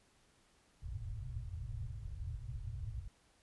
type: low-pass noise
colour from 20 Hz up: white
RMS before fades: -43 dBFS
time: 0.82-3.08 s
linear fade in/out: 5 ms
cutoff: 130 Hz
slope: 96 dB/octave
effects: pink hiss -70 dBFS RMS until 3.42 s + resampled to 24000 Hz